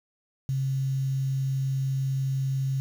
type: tone with quantisation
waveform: sine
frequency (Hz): 134.3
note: C3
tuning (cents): +46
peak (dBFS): -24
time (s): 0.49-2.8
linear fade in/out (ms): 0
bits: 8
effects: none